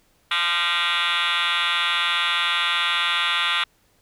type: tone with frequency modulation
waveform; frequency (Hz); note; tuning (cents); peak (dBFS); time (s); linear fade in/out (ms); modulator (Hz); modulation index
sine; 2406; D7; +41; -17; 0.31-3.64; 5; 171; 7.7
effects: tanh soft clip ceiling -17 dBFS + pink hiss -62 dBFS RMS until 4.01 s